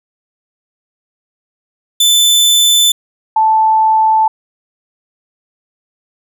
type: tone pair in turn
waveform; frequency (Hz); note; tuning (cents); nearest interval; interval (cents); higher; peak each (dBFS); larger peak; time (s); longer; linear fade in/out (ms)
sawtooth / sine; 3520 / 877.5; A7 / A5; 0 / -5; 2 octaves; 2405; first; -4 / -7; first; 2-2.92 / 3.36-4.28; neither; 5
effects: none